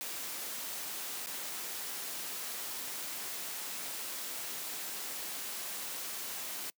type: noise with dropouts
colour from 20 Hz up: white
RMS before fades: -40 dBFS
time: 0.01-6.7 s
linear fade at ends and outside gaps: 0 ms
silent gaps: 1.261-1.27 s
effects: noise-tail reverb RT60 0.1 s tail -26 dB re dry + high-pass 200 Hz 12 dB/octave